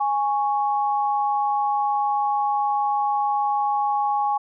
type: tone pair together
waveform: sine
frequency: 828 / 1109.4 Hz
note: G#5 / C#6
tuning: -5 / +1 cents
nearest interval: perfect fourth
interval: 506 cents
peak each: -20 / -26 dBFS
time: 0-4.38 s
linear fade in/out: 10 ms
effects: none